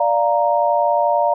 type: chord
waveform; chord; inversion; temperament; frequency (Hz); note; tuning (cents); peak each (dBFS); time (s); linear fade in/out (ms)
sine; Bb major; first; equal; 587.3 / 698.5 / 932.3; D5 / F5 / Bb5; 0 / 0 / 0; -18; 0-1.34; 5
effects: none